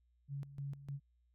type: tone with tremolo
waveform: sine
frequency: 140 Hz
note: C#3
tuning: 18 cents sharp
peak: -39 dBFS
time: 0.28-1 s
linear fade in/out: 50 ms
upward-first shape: square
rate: 3.3 Hz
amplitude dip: 75%
effects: added 60 Hz sine -70 dBFS peak until 1.34 s